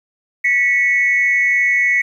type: tone pair together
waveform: sine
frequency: 1952 / 2209 Hz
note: B6 / C#7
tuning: -21 / -7 cents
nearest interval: major second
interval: 214 cents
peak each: -14 dBFS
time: 0.44-2.02 s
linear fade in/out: 10 ms
effects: tanh soft clip ceiling -5 dBFS + 8-bit